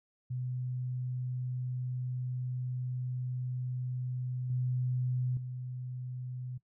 sine tone with level steps, 126 Hz, B2, 35 cents sharp, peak -33 / -29 / -37 dBFS, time 0.3-6.58 s, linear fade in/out 10 ms, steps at 4.5 / 5.37 s, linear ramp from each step 2 ms, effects noise-tail reverb RT60 0.1 s tail -18 dB re dry

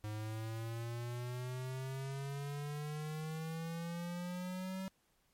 square exponential sweep, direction up, 105.7 to 191.4 Hz, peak -40 dBFS, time 0.04-4.88 s, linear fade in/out 0 ms, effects pink hiss -75 dBFS RMS until 5.33 s + MP3 64 kbps

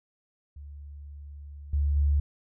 sine tone with level steps, 72.1 Hz, D2, 31 cents flat, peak -40 / -22 / -20 dBFS, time 0.56-2.2 s, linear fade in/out 5 ms, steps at 1.73 / 1.96 s, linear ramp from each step 5 ms, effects none

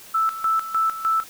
sine tone with tremolo, 1318.5 Hz, E6, in tune, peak -17 dBFS, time 0.14-1.24 s, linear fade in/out 10 ms, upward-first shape square, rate 3.3 Hz, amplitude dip 75%, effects white hiss -44 dBFS RMS until 1.29 s

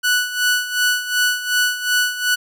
sawtooth tone with tremolo, 1480 Hz, F#6, in tune, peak -10 dBFS, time 0.03-2.36 s, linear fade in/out 20 ms, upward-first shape sine, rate 2.7 Hz, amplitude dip 75%, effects none

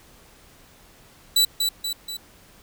sawtooth tone with echo, 3951 Hz, B7, in tune, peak -12 dBFS, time 1.36-1.45 s, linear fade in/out 5 ms, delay 240 ms, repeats 3, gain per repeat -5 dB, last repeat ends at 2.17 s, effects pink hiss -52 dBFS RMS until 2.62 s

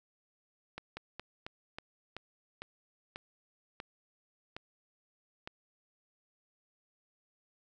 slowing click train, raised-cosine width 0.3 ms, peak -25 dBFS, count 11, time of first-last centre 0.78-5.475 s, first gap 190 ms, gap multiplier 1.19, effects none

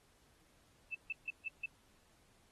sine tone bursts, 2637 Hz, E7, in tune, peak -36 dBFS, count 5, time 0.92-1.66 s, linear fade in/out 5 ms, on 28 ms, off 150 ms, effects pink hiss -70 dBFS RMS until 2.51 s + AAC 32 kbps

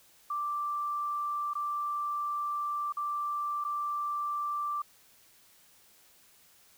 sine tone with dropouts, 1174.7 Hz, D6, in tune, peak -30 dBFS, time 0.3-4.82 s, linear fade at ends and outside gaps 5 ms, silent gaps 1.535-1.552 / 2.924-2.969 / 3.641-3.648 s, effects white hiss -61 dBFS RMS until 6.77 s

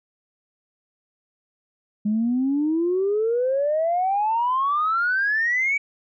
sine exponential sweep, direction up, 205.6 to 2299 Hz, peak -18 dBFS, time 2.05-5.78 s, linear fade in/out 10 ms, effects tanh soft clip ceiling -14 dBFS

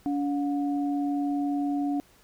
sine tone pair together, 285.7 / 720 Hz, D4 / F#5, -48 / -47 cents, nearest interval octave + major third, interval 1601 cents, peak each -25 / -34 dBFS, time 0.06-2 s, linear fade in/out 0 ms, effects pink hiss -59 dBFS RMS until 2.23 s

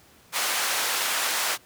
pink band-pass noise, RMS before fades -26 dBFS, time 0.32-1.58 s, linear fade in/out 50 ms, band 920 to 16000 Hz, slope 12 dB/octave, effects pink hiss -55 dBFS RMS until 1.65 s + high-pass 80 Hz 12 dB/octave

